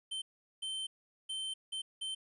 square tone bursts at uneven times, 3100 Hz, G7, 20 cents flat, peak -37 dBFS, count 5, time 0.11-0.22 / 0.62-0.87 / 1.29-1.54 / 1.72-1.82 / 2.01-2.15 s, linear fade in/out 10 ms, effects resampled to 24000 Hz + 12-bit

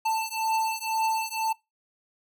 square beating tone pair, 886 / 888 Hz, A5 / A5, +12 / +16 cents, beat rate 2 Hz, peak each -29 dBFS, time 0.05-1.53 s, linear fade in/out 10 ms, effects noise-tail reverb RT60 0.2 s tail -21 dB re dry

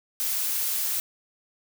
blue noise, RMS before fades -27 dBFS, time 0.2-1 s, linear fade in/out 0 ms, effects none

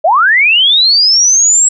sine linear sweep, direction up, 580 to 7770 Hz, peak -5 dBFS, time 0.04-1.69 s, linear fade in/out 10 ms, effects none

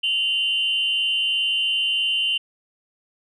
sine tone pair together, 2794 / 3051 Hz, F7 / G7, 0 / -48 cents, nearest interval major second, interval 152 cents, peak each -21 / -21 dBFS, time 0.03-2.38 s, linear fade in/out 10 ms, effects tanh soft clip ceiling -13 dBFS

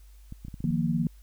clicks, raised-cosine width 5 ms, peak -27 dBFS, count 7, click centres 0.324 / 0.45 / 0.483 / 0.542 / 0.605 / 0.647 / 0.708 s
sine chord, Eb suspended second, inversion none, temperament equal, 155.56 / 174.61 / 233.1 Hz, Eb3 / F3 / Bb3, 0 / 0 / 0 cents, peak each -28 dBFS, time 0.64-1.07 s, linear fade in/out 2 ms
effects added 50 Hz sine -48 dBFS peak until 1.22 s + white hiss -64 dBFS RMS until 1.22 s

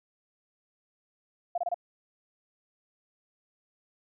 sine tone bursts, 698.5 Hz, F5, in tune, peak -26 dBFS, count 4, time 1.55-1.744 s, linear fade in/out 5 ms, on 29 ms, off 26 ms, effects none

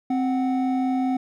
triangle tone pair together, 261.6 / 739.9 Hz, C4 / F#5, 0 / 0 cents, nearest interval octave + tritone, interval 1800 cents, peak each -19 / -26 dBFS, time 0.1-1.17 s, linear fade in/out 5 ms, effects none

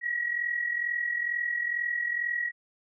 sine tone with amplitude modulation, 1913 Hz, A#6, 44 cents sharp, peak -24 dBFS, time 0.01-2.52 s, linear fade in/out 50 ms, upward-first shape sine, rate 42.2 Hz, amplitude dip 65%, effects none

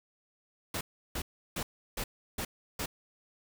pink noise bursts, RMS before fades -35 dBFS, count 6, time 0.74-2.86 s, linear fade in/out 5 ms, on 70 ms, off 340 ms, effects none

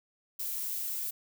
violet noise, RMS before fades -35 dBFS, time 0.39-1.11 s, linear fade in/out 10 ms, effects none

